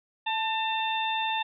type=harmonic tone with a mistuned harmonic; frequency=898 Hz; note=A5; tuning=35 cents sharp; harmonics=1 / 2 / 3 / 4; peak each=-28 / -36 / -33 / -33 dBFS; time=0.26-1.43 s; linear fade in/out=10 ms; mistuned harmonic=1; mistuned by=-35 cents; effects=none